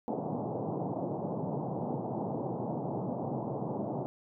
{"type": "band-pass noise", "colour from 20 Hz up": "pink", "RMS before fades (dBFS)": -35, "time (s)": [0.08, 4.06], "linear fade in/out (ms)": 0, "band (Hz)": [120, 900], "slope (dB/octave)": 48, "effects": []}